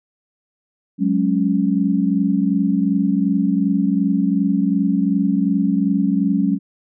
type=chord; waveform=sine; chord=F# suspended second; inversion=none; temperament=equal; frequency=185 / 207.7 / 277.2 Hz; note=F#3 / G#3 / C#4; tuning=0 / 0 / 0 cents; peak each=-19 dBFS; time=0.98-6.59 s; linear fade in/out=50 ms; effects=none